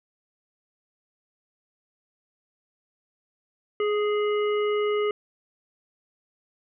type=harmonic tone with a mistuned harmonic; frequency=415.3 Hz; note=G#4; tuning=in tune; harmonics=1 / 3 / 5 / 7; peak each=-22 / -32 / -36 / -39 dBFS; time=3.8-5.11 s; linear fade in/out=2 ms; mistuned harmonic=1; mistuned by=+15 cents; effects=none